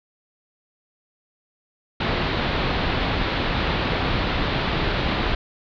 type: low-pass noise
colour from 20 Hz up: pink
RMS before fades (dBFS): -23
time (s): 2-5.35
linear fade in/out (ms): 5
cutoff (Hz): 4200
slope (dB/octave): 48
effects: none